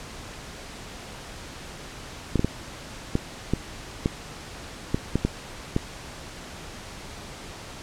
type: clicks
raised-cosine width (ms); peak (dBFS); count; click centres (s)
3; -8; 10; 2.357 / 2.394 / 2.446 / 3.154 / 3.536 / 4.059 / 4.945 / 5.156 / 5.25 / 5.764
effects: pink hiss -40 dBFS RMS until 7.82 s + low-pass 8000 Hz 12 dB/octave